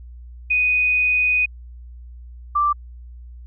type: tone pair in turn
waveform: sine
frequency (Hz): 2489 / 1174.7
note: D#7 / D6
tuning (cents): 0 / 0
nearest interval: octave + minor second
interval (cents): 1300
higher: first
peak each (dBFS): -15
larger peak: neither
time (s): 0.5-1.46 / 2.55-2.73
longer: first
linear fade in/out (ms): 10
effects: added 60 Hz sine -36 dBFS peak until 3.46 s